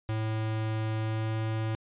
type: tone with pitch glide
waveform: square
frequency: 109.8 to 110.5 Hz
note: A2 to A2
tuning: -3 to +8 cents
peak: -29 dBFS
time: 0.09-1.75 s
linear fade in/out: 0 ms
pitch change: +11 cents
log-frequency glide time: 0.98-1.37 s
effects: resampled to 8000 Hz